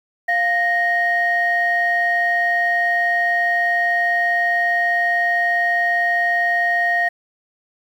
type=tone pair together; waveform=sine; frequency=698.5 / 1864.8 Hz; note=F5 / A#6; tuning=0 / 0 cents; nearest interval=octave + perfect fourth; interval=1700 cents; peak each=-19 / -16 dBFS; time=0.28-7.09 s; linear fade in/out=10 ms; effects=tanh soft clip ceiling -9 dBFS + 8-bit